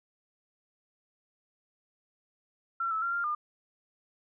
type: tone with pitch steps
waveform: sine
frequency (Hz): 1359 / 1306 / 1380 / 1394 / 1207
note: F6 / E6 / F6 / F6 / D6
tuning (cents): -48 / -17 / -21 / -4 / +47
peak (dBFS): -28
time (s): 2.8-3.35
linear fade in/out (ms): 5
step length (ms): 110
effects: none